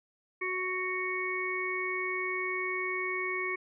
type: harmonic tone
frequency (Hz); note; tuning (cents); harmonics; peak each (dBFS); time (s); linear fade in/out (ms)
370; F#4; 0; 1 / 3 / 5 / 6; -36 / -38 / -39 / -33; 0.41-3.56; 10
effects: none